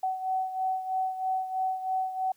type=beating tone pair; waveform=sine; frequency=753 / 756.1 Hz; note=F#5 / F#5; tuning=+30 / +37 cents; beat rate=3.1 Hz; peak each=-28 / -34 dBFS; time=0.03-2.32 s; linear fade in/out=5 ms; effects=white hiss -66 dBFS RMS until 2.36 s